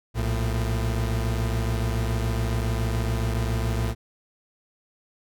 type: tone pair together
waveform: 40% pulse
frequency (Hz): 59.46 / 111.8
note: A#1 / A2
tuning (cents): +35 / +28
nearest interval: major seventh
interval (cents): 1093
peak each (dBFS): -25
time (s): 0.14-3.95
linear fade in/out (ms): 50
effects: none